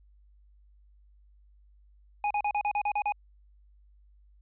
square tone bursts, 828 Hz, G#5, 5 cents flat, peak -26 dBFS, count 9, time 2.24-3.122 s, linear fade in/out 2 ms, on 66 ms, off 36 ms, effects added 50 Hz sine -56 dBFS peak until 4.41 s + resampled to 8000 Hz

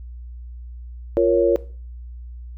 sine chord, Bb minor, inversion second, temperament equal, 349.2 / 466.2 / 554.4 Hz, F4 / Bb4 / Db5, 0 / 0 / 0 cents, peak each -18 dBFS, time 1.17-1.56 s, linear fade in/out 0 ms, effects noise-tail reverb RT60 0.4 s tail -18 dB re dry + added 60 Hz sine -33 dBFS peak until 2.57 s

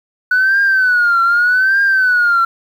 sine tone with vibrato, 1480 Hz, F#6, in tune, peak -8 dBFS, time 0.31-2.45 s, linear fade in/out 5 ms, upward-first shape triangle, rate 0.83 Hz, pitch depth 150 cents each way, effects tanh soft clip ceiling -6 dBFS + 7-bit

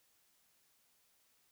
silence, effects white hiss -73 dBFS RMS until 1.51 s

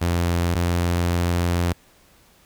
sawtooth tone pair in turn, 86.3 / 86.9 Hz, F2 / F2, -20 / -8 cents, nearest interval unison, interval 12 cents, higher second, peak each -15 dBFS, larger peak neither, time 0.01-0.55 / 0.55-1.73 s, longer second, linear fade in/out 10 ms, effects pink hiss -55 dBFS RMS until 2.45 s

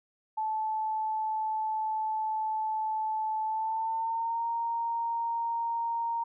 sine tone with pitch glide, 871 to 928.1 Hz, A5 to A#5, -18 to -8 cents, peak -28 dBFS, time 0.37-6.24 s, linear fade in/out 10 ms, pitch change +110 cents, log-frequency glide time 3.44-4.45 s, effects none

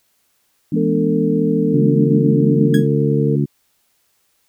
sine chord, E dominant seventh, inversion none, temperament equal with one note detuned, 164.81 / 207.7 / 242 / 293.7 Hz, E3 / G#3 / B3 / D4, 0 / 0 / -35 / 0 cents, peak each -20 dBFS, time 0.72-2.83 s, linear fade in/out 5 ms
sine tone, 450 Hz, A4, 39 cents sharp, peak -19 dBFS, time 0.76-3.36 s, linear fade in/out 10 ms
harmonic tone, 71.4 Hz, D2, 48 cents flat, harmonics 2 / 3 / 4 / 5, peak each -16 / -20 / -22 / -24 dBFS, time 1.73-3.46 s, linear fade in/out 20 ms
30% pulse tone with exponential decay, 1661.2 Hz, G#6, in tune, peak -18 dBFS, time 2.74-2.87 s, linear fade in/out 2 ms, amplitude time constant 28 ms
effects white hiss -63 dBFS RMS until 4.48 s

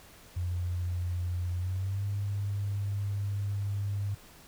sine tone with pitch glide, 88.6 to 100.61 Hz, F2 to G2, +25 to +46 cents, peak -29 dBFS, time 0.36-4.15 s, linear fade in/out 10 ms, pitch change +221 cents, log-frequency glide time 1.53-2.05 s, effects pink hiss -54 dBFS RMS until 4.47 s

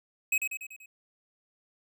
square tone with echo, 2548 Hz, D#7, 41 cents sharp, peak -24 dBFS, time 0.32-0.38 s, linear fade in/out 5 ms, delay 96 ms, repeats 5, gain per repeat -5 dB, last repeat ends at 0.86 s, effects none

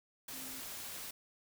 sine tone in noise, 261.6 Hz, C4, in tune, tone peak -53 dBFS, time 0.33-0.61 s, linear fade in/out 5 ms, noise white, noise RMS -45 dBFS, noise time 0.28-1.11 s, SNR -11 dB, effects none

